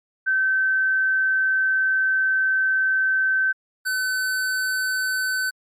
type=tone pair in turn; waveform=sine / square; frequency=1541 / 1518.9 Hz; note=G6 / F#6; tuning=-30 / +45 cents; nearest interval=unison; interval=25 cents; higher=first; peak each=-17 / -22 dBFS; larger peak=first; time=0.26-3.53 / 3.85-5.51 s; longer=first; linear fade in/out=20 ms; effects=MP3 64 kbps